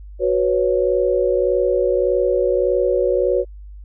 sine chord, F# suspended fourth, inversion none, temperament just, 370 / 493.3 / 555 Hz, F#4 / B4 / C#5, 0 / -2 / +2 cents, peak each -19 dBFS, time 0.19-3.45 s, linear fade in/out 50 ms, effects added 50 Hz sine -34 dBFS peak until 3.84 s

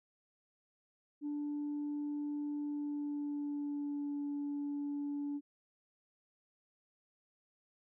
sine tone with pitch glide, 292.9 to 287.7 Hz, D4 to D4, -5 to -36 cents, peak -34 dBFS, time 1.21-5.41 s, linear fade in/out 50 ms, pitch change -31 cents, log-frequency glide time 2.59-4.21 s, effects tanh soft clip ceiling -33 dBFS

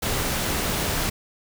pink noise, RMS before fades -25 dBFS, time 0.02-1.1 s, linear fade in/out 10 ms, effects none

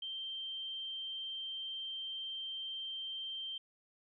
sine tone, 3141 Hz, G7, 3 cents sharp, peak -39 dBFS, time 0.02-3.58 s, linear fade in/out 5 ms, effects none

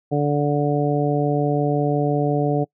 harmonic tone, 145.8 Hz, D3, 12 cents flat, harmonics 1 / 2 / 3 / 4 / 5, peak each -21 / -23 / -23 / -26 / -26 dBFS, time 0.11-2.65 s, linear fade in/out 20 ms, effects noise-tail reverb RT60 0.1 s tail -25 dB re dry

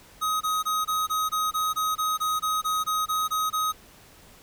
square tone bursts, 1260 Hz, D#6, 21 cents sharp, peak -24 dBFS, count 16, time 0.21-3.725 s, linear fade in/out 20 ms, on 200 ms, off 21 ms, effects pink hiss -52 dBFS RMS until 4.42 s

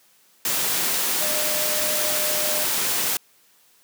sine tone in noise, 607 Hz, D#5, 43 cents flat, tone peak -30 dBFS, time 1.21-2.64 s, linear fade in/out 2 ms, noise white, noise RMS -23 dBFS, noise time 0.45-3.17 s, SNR -10 dB, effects white hiss -58 dBFS RMS until 3.83 s + high-pass 150 Hz 12 dB/octave

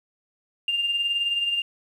sine tone with tremolo, 2800 Hz, F7, 4 cents sharp, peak -19 dBFS, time 0.68-1.62 s, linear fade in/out 2 ms, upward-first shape sine, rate 19 Hz, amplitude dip 50%, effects tanh soft clip ceiling -16 dBFS + 9-bit

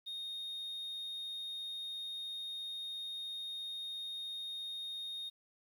sine tone, 3703 Hz, A#7, 12 cents flat, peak -37 dBFS, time 0.06-5.3 s, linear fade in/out 20 ms, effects tanh soft clip ceiling -39 dBFS + 11-bit

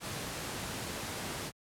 pink noise, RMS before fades -38 dBFS, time 0-1.52 s, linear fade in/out 50 ms, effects high-pass 80 Hz 12 dB/octave + low-pass 12000 Hz 12 dB/octave

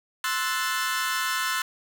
sawtooth chord, F# half-diminished seventh, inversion second, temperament equal, 1046.5 / 1318.5 / 1480 / 1760 Hz, C6 / E6 / F#6 / A6, 0 / 0 / 0 / 0 cents, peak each -27 dBFS, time 0.24-1.62 s, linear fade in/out 2 ms, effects none

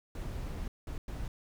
brown noise bursts at uneven times, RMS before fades -38 dBFS, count 3, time 0.15-0.68 / 0.87-0.98 / 1.08-1.28 s, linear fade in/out 2 ms, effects none

